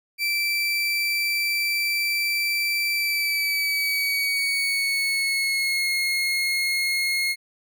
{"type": "tone with pitch glide", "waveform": "30% pulse", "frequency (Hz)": [2336, 2155], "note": ["D7", "C#7"], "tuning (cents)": [-10, -49], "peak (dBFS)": -19, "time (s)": [0.18, 7.36], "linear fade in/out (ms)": 50, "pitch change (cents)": -139, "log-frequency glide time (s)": [2.92, 5.91], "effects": []}